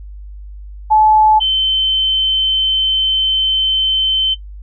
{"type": "tone pair in turn", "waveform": "sine", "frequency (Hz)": [862, 3080], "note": ["A5", "G7"], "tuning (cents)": [-36, -31], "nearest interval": "octave + minor seventh", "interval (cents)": 2205, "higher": "second", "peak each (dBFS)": [-7, -11], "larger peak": "first", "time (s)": [[0.9, 1.4], [1.4, 4.35]], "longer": "second", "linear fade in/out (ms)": 20, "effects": ["noise-tail reverb RT60 0.1 s tail -17 dB re dry", "added 50 Hz sine -29 dBFS peak until 4.62 s"]}